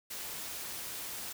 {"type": "noise", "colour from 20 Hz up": "white", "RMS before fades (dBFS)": -41, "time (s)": [0.1, 1.33], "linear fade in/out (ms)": 10, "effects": []}